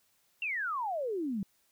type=exponential sweep; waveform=sine; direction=down; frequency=2794 to 185 Hz; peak=-31 dBFS; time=0.42-1.43 s; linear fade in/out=2 ms; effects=white hiss -71 dBFS RMS until 1.71 s